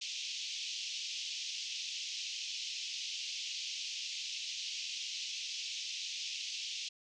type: band-pass noise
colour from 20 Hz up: pink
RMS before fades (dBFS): -41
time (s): 0.01-6.89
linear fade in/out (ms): 10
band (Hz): 2600 to 6400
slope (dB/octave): 48
effects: none